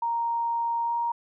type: tone with pitch glide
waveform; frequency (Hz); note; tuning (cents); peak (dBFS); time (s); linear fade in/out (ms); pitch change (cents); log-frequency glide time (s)
sine; 932.3 to 938.8; A#5 to A#5; 0 to +12; -24; 0.02-1.12; 5; +12; 0.84-0.93
effects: none